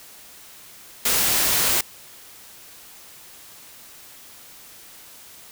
white noise, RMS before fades -20 dBFS, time 1.05-1.81 s, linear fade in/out 5 ms, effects white hiss -45 dBFS RMS until 5.51 s

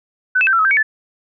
sine tone with pitch steps, 1508 / 2613 / 1557 / 1352 / 1281 / 1575 / 2248 / 1745 Hz, F#6 / E7 / G6 / E6 / E6 / G6 / C#7 / A6, +32 / -16 / -12 / +43 / -50 / +8 / +24 / -15 cents, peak -11 dBFS, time 0.35-0.83 s, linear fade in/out 10 ms, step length 60 ms, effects none

